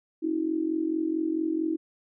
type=tone with amplitude modulation; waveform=sine; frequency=320.7 Hz; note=E4; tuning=48 cents flat; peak=-21 dBFS; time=0.22-1.77 s; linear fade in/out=20 ms; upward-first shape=sine; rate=44.5 Hz; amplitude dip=80%; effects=none